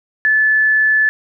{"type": "tone", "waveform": "sine", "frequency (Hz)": 1736, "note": "A6", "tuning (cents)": -24, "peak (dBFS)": -10, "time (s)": [0.25, 1.09], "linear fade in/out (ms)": 0, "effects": []}